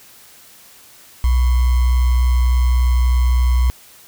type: tone with sample-and-hold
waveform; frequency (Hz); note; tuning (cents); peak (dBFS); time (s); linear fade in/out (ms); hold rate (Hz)
sine; 61.74; B1; 0; -11; 1.24-3.7; 0; 1050
effects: white hiss -45 dBFS RMS until 4.07 s